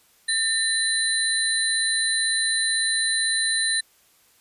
sine tone cluster, 1804 / 4021 / 9200 Hz, A6 / B7 / D9, +43 / +30 / -37 cents, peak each -25 / -24 / -25 dBFS, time 0.28-3.81 s, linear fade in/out 10 ms, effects white hiss -59 dBFS RMS until 4.4 s + resampled to 32000 Hz

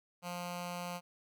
10% pulse tone with notch filter, 176.2 Hz, F3, 16 cents sharp, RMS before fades -41 dBFS, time 0.22-1.01 s, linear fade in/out 50 ms, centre 360 Hz, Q 1.7, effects none

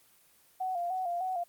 sine tone with vibrato, 721 Hz, F#5, 45 cents flat, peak -30 dBFS, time 0.6-1.44 s, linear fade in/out 10 ms, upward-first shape square, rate 3.3 Hz, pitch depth 61 cents each way, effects white hiss -63 dBFS RMS until 1.48 s + Opus 24 kbps

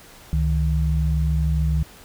sine tone pair together, 69.1 / 156.16 Hz, C#2 / D#3, -5 / +7 cents, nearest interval octave + major second, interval 1412 cents, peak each -19 / -22 dBFS, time 0.33-1.83 s, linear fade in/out 0 ms, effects pink hiss -46 dBFS RMS until 2.04 s

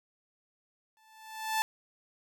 sawtooth tone with exponential growth, 878 Hz, A5, 4 cents flat, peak -21 dBFS, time 0.97-1.62 s, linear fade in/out 0 ms, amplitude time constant 140 ms, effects none

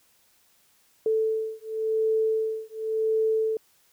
sine beating tone pair, 440 / 440.92 Hz, A4 / A4, 0 / +4 cents, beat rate 0.92 Hz, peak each -26 dBFS, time 1.06-3.57 s, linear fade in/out 2 ms, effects white hiss -63 dBFS RMS until 3.92 s

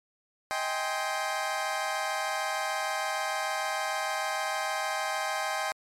25% pulse chord, Ab major seventh, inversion second, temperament equal with one note detuned, 630.6 / 784 / 830.6 / 1046.5 Hz, Eb5 / G5 / Ab5 / C6, +23 / 0 / 0 / 0 cents, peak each -31 / -29 / -33 / -31 dBFS, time 0.51-5.72 s, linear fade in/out 0 ms, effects low-pass 11000 Hz 12 dB/octave + MP3 96 kbps

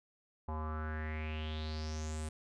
square tone with low-pass filter sweep, 77.78 Hz, D#2, in tune, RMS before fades -39 dBFS, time 0.48-2.29 s, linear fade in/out 5 ms, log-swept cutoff 910 to 9000 Hz, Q 5.7, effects none

